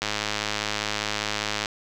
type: click train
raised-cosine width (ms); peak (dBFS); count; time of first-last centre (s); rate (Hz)
0.2; -8; 173; 0.02-1.658; 105
effects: none